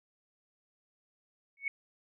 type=tone with exponential growth; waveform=sine; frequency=2217 Hz; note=C#7; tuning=in tune; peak=-26 dBFS; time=1.57-1.68 s; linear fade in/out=2 ms; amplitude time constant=22 ms; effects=none